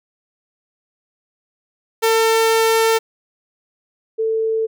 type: tone pair in turn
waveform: sawtooth / sine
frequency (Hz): 449.5 / 444.6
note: A4 / A4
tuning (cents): +37 / +18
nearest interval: unison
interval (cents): 19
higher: first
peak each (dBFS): -9 / -16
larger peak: first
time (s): 2.02-2.99 / 4.18-4.67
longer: first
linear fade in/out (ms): 20
effects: none